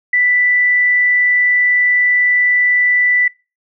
sine tone, 1978 Hz, B6, 2 cents sharp, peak -10 dBFS, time 0.13-3.28 s, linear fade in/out 5 ms, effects noise-tail reverb RT60 0.3 s tail -23 dB re dry

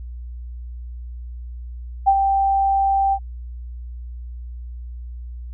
sine tone with ADSR envelope, 784 Hz, G5, in tune, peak -9 dBFS, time 2.06-3.19 s, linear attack 22 ms, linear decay 57 ms, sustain -6 dB, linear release 62 ms, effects added 60 Hz sine -30 dBFS peak until 5.53 s

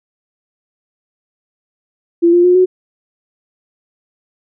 sine tone with pitch steps, 340.8 / 349.8 / 359 / 368.4 Hz, F4 / F4 / F4 / F#4, -42 / +3 / +48 / -7 cents, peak -6 dBFS, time 2.22-2.66 s, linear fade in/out 20 ms, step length 110 ms, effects none

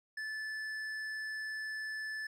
triangle tone with tanh clipping, 1743 Hz, A6, 17 cents flat, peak -39 dBFS, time 0.17-2.27 s, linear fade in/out 5 ms, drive 13 dB, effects none

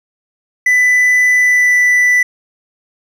triangle tone with pitch glide, 1993 to 1980.4 Hz, B6 to B6, +15 to +4 cents, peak -6 dBFS, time 0.66-2.23 s, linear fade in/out 5 ms, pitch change -11 cents, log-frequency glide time 1.36-1.75 s, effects none

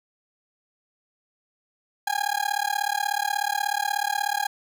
30% pulse tone with amplitude modulation, 817 Hz, G#5, 29 cents flat, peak -17 dBFS, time 2.07-4.47 s, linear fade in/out 5 ms, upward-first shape sine, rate 36.5 Hz, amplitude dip 100%, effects none

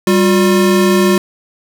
square tone pair together, 195.88 / 357.8 Hz, G3 / F4, -1 / +42 cents, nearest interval minor seventh, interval 1043 cents, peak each -12 dBFS, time 0.07-1.18 s, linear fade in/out 2 ms, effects none

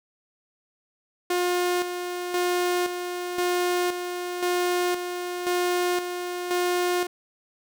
sawtooth tone with tremolo, 356.4 Hz, F4, 35 cents sharp, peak -18 dBFS, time 1.3-7.07 s, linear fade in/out 5 ms, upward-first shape square, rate 0.96 Hz, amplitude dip 55%, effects none

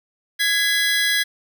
25% pulse tone pair together, 1666 / 2014 Hz, G#6 / B6, +5 / +33 cents, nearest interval minor third, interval 328 cents, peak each -15 / -18 dBFS, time 0.39-1.24 s, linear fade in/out 20 ms, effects none

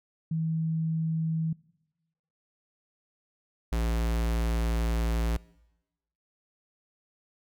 sine / square tone pair in turn, 161.1 / 56.96 Hz, E3 / A#1, -39 / -39 cents, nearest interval octave + tritone, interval 1800 cents, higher first, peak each -26 dBFS, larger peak neither, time 0.31-1.53 / 3.72-5.37 s, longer second, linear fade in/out 5 ms, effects noise-tail reverb RT60 1.0 s tail -23 dB re dry

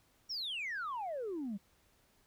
sine exponential sweep, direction down, 5730 to 187.1 Hz, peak -35 dBFS, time 0.29-1.58 s, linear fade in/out 20 ms, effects tanh soft clip ceiling -34 dBFS + pink hiss -70 dBFS RMS until 2.26 s

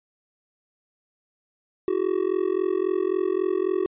triangle tone with amplitude modulation, 375.3 Hz, F#4, 25 cents sharp, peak -15 dBFS, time 1.88-3.86 s, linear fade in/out 0 ms, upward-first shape sine, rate 43.7 Hz, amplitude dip 100%, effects resampled to 8000 Hz

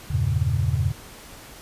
sine chord, E diminished seventh, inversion none, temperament equal, 82.41 / 98 / 116.54 / 138.59 Hz, E2 / G2 / Bb2 / Db3, 0 / 0 / 0 / 0 cents, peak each -25 dBFS, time 0.1-0.92 s, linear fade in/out 10 ms, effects pink hiss -43 dBFS RMS until 1.61 s + resampled to 32000 Hz

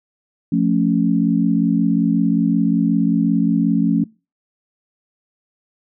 sine chord, F augmented, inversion none, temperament equal, 174.61 / 220 / 277.2 Hz, F3 / A3 / C#4, 0 / 0 / 0 cents, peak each -18 dBFS, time 0.52-4.04 s, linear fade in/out 5 ms, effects noise-tail reverb RT60 0.3 s tail -24 dB re dry

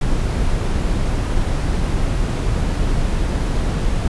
brown noise, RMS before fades -18 dBFS, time 0.01-4.08 s, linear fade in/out 5 ms, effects resampled to 24000 Hz

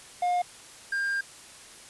triangle tone pair in turn, 713 / 1600.6 Hz, F5 / G6, +36 / +36 cents, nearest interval octave + major second, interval 1400 cents, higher second, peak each -21 / -24 dBFS, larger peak first, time 0.22-0.42 / 0.92-1.21 s, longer second, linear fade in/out 5 ms, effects white hiss -48 dBFS RMS until 1.89 s + resampled to 24000 Hz

